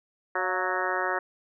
harmonic tone with a mistuned harmonic, 185 Hz, F#3, in tune, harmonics 2 / 3 / 4 / 5 / 6 / 7 / 8 / 9 / 10, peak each -34 / -34 / -34 / -34 / -34 / -34 / -34 / -34 / -34 dBFS, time 0.35-1.19 s, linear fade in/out 5 ms, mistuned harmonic 4, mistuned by -54 cents, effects none

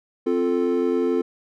triangle chord, F major, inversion second, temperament equal, 261.6 / 349.2 / 440 Hz, C4 / F4 / A4, 0 / 0 / 0 cents, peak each -22 / -21 / -21 dBFS, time 0.26-1.22 s, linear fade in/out 10 ms, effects none

